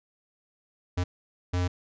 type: tone bursts at uneven times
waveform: square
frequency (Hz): 89.4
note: F2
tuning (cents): +41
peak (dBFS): -25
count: 2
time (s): 0.97-1.04 / 1.53-1.68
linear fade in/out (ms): 10
effects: resampled to 16000 Hz